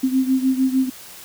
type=beating tone pair; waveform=sine; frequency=260.3 / 266.9 Hz; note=C4 / C4; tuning=-9 / +35 cents; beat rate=6.6 Hz; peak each=-17 / -21 dBFS; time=0.03-0.9 s; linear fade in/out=10 ms; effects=white hiss -40 dBFS RMS until 1.24 s